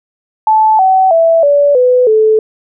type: tone with pitch steps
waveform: sine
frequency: 871 / 758.2 / 660.1 / 574.6 / 500.3 / 435.5 Hz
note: A5 / F#5 / E5 / D5 / B4 / A4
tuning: -18 / +42 / +2 / -38 / +22 / -18 cents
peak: -5 dBFS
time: 0.47-2.39 s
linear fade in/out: 2 ms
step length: 320 ms
effects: none